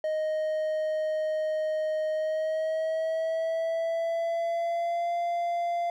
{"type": "tone with pitch glide", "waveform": "triangle", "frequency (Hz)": [622.3, 690.5], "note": ["D#5", "F5"], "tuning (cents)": [0, -20], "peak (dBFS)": -24, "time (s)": [0.04, 5.9], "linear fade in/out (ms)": 2, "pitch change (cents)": 180, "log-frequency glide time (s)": [2.12, 5.14], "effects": []}